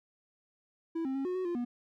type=tone with pitch steps; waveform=triangle; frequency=329.6 / 265.6 / 271.5 / 363.6 / 371.2 / 347.5 / 242.1 Hz; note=E4 / C4 / C#4 / F#4 / F#4 / F4 / B3; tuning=0 / +26 / -36 / -30 / +6 / -9 / -34 cents; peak=-29 dBFS; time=0.95-1.65 s; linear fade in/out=10 ms; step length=100 ms; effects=none